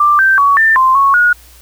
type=tone with pitch steps; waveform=sine; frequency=1181 / 1561 / 1126 / 1787 / 1044 / 1105 / 1447 Hz; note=D6 / G6 / C#6 / A6 / C6 / C#6 / F#6; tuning=+9 / -8 / +27 / +26 / -4 / -6 / -39 cents; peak=-6 dBFS; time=0-1.33 s; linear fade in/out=5 ms; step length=190 ms; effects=added 60 Hz sine -41 dBFS peak until 1.61 s + white hiss -43 dBFS RMS until 1.61 s